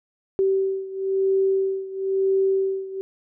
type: beating tone pair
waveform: sine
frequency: 385.5 / 386.5 Hz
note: G4 / G4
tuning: -29 / -24 cents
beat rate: 1 Hz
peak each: -21 / -24 dBFS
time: 0.39-3.01 s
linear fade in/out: 0 ms
effects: none